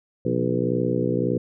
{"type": "harmonic tone with a mistuned harmonic", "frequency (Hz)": 61.74, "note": "B1", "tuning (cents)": 0, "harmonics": [2, 3, 4, 5, 6, 7, 8], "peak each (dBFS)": [-28, -28, -28, -28, -28, -28, -28], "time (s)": [0.25, 1.38], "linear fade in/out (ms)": 5, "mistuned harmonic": 3, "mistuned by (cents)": -82, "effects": []}